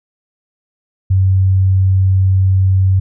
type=tone; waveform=sine; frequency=94.9 Hz; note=F#2; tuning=44 cents sharp; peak=-8 dBFS; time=1.1-3 s; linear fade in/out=10 ms; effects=none